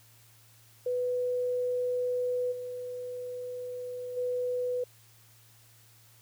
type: tone with level steps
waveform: sine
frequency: 496.1 Hz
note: B4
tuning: 8 cents sharp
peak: -27 / -35 / -28 dBFS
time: 0.86-4.84 s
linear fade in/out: 5 ms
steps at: 2.51 / 4.16 s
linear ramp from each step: 20 ms
effects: added 113 Hz sine -60 dBFS peak until 6.21 s + white hiss -60 dBFS RMS until 6.21 s